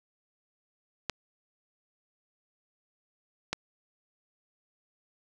clicks, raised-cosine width 0.2 ms, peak -12 dBFS, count 2, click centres 1.097 / 3.53 s, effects none

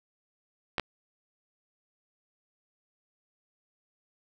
clicks, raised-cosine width 0.3 ms, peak -13 dBFS, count 2, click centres 0.782 / 0.797 s, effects none

